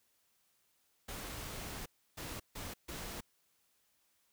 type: noise bursts at uneven times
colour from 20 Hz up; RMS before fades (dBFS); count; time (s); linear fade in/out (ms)
pink; -44; 4; 1.08-1.86 / 2.17-2.4 / 2.55-2.74 / 2.88-3.21; 10
effects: white hiss -75 dBFS RMS until 4.32 s